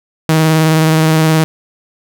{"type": "tone with vibrato", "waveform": "sawtooth", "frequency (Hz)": 158.5, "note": "D#3", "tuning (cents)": 32, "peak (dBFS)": -4, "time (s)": [0.29, 1.44], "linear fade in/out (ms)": 0, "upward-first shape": "sine", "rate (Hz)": 19, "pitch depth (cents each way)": 21, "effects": []}